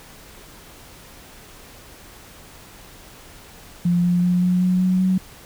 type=tone with pitch steps; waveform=sine; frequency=174.61 / 176.54 / 178.49 / 180.45 / 182.45 / 184.46 / 186.49 Hz; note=F3 / F3 / F3 / F#3 / F#3 / F#3 / F#3; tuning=0 / +19 / +38 / -43 / -24 / -5 / +14 cents; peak=-15 dBFS; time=3.85-5.18 s; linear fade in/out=5 ms; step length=190 ms; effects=pink hiss -44 dBFS RMS until 5.45 s